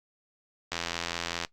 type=click train; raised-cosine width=0.2 ms; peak=-13 dBFS; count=63; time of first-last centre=0.72-1.449 s; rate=85.1 Hz; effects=noise-tail reverb RT60 0.1 s tail -19 dB re dry + Opus 48 kbps